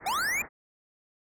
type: low-pass noise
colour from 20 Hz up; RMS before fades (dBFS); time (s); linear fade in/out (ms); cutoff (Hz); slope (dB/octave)
white; -42; 0-0.49; 50; 2100; 96
type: linear sweep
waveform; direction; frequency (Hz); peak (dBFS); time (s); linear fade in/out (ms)
square; up; 699 to 2462; -27; 0.06-0.42; 5
effects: none